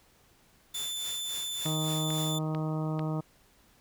sawtooth tone, 3523 Hz, A7, 1 cent sharp, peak -30 dBFS, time 0.74-2.39 s, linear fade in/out 10 ms
white noise with tremolo, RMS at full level -41 dBFS, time 0.74-2.36 s, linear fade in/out 5 ms, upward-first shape triangle, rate 3.6 Hz, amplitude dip 85%
harmonic tone, 156.2 Hz, D#3, 7 cents sharp, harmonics 1 / 2 / 3 / 4 / 5 / 6 / 7 / 8, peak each -30 / -36 / -42 / -41 / -45 / -46 / -48 / -46 dBFS, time 1.65-3.21 s, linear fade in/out 10 ms
click train, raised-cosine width 0.3 ms, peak -24 dBFS, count 4, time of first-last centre 1.66-2.993 s, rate 2.25 Hz
effects pink hiss -63 dBFS RMS until 3.8 s

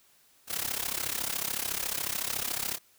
white noise with amplitude modulation, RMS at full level -29 dBFS, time 0.47-2.79 s, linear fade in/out 50 ms, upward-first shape sine, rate 33.9 Hz, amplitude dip 85%, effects white hiss -63 dBFS RMS until 2.98 s

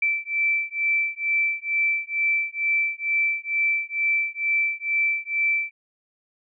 sine beating tone pair, 2329 / 2331.2 Hz, D7 / D7, -15 / -13 cents, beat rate 2.2 Hz, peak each -24 dBFS, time 0.02-5.71 s, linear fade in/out 5 ms, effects none

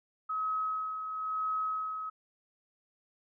sine tone with tremolo, 1277 Hz, D#6, 45 cents sharp, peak -29 dBFS, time 0.29-2.1 s, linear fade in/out 10 ms, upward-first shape sine, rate 1 Hz, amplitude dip 50%, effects none

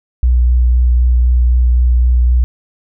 sine tone with vibrato, 61.1 Hz, B1, 18 cents flat, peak -7 dBFS, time 0.23-2.44 s, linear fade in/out 0 ms, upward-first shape sine, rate 3.9 Hz, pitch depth 15 cents each way, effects none

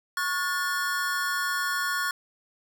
square chord, F# minor, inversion second, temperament equal with one note detuned, 1108.7 / 1442 / 1760 Hz, C#6 / F#6 / A6, 0 / -45 / 0 cents, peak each -32 / -29 / -33 dBFS, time 0.17-2.11 s, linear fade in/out 2 ms, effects none

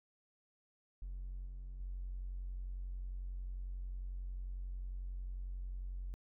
triangle tone with level steps, 45.56 Hz, F#1, 26 cents flat, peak -38 / -41 / -36 dBFS, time 1.02-6.14 s, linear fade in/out 0 ms, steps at 1.46 / 1.8 s, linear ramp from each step 5 ms, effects tanh soft clip ceiling -37 dBFS

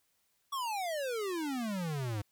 square exponential sweep, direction down, 1146 to 99.1 Hz, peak -34 dBFS, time 0.52-2.22 s, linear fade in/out 10 ms, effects white hiss -75 dBFS RMS until 2.31 s

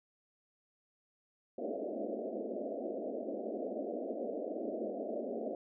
white band-pass noise, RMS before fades -39 dBFS, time 1.58-5.55 s, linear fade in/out 2 ms, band 210 to 680 Hz, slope 96 dB/octave, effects none

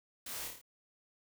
white noise with echo, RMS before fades -44 dBFS, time 0.26-0.48 s, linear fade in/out 5 ms, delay 27 ms, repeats 5, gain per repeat -3 dB, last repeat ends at 0.615 s, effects none

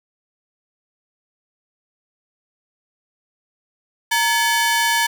sawtooth ring-modulated tone, 1318.5 Hz, E6, in tune, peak -9 dBFS, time 4.11-5.07 s, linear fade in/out 10 ms, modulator 392 Hz, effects none

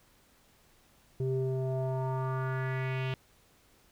square tone with low-pass filter sweep, 130.81 Hz, C3, in tune, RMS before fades -32 dBFS, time 1.2-3.14 s, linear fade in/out 2 ms, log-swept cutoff 340 to 3000 Hz, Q 3.3, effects pink hiss -64 dBFS RMS until 3.91 s

